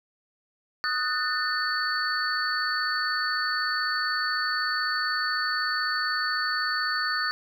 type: tone cluster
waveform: sine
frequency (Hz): 1249 / 1483 / 1793 / 4472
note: D#6 / F#6 / A6 / C#8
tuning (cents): +6 / +4 / +32 / +14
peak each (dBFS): -30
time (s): 0.84-7.31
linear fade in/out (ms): 0
effects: 9-bit